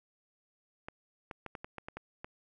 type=clicks; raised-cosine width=0.5 ms; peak=-26 dBFS; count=9; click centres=0.885 / 1.312 / 1.463 / 1.552 / 1.645 / 1.783 / 1.885 / 1.97 / 2.245 s; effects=none